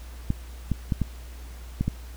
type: clicks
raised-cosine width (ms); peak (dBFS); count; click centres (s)
5; -11; 6; 0.304 / 0.717 / 0.922 / 1.017 / 1.81 / 1.88
effects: added 60 Hz sine -38 dBFS peak until 2.16 s + pink hiss -50 dBFS RMS until 2.16 s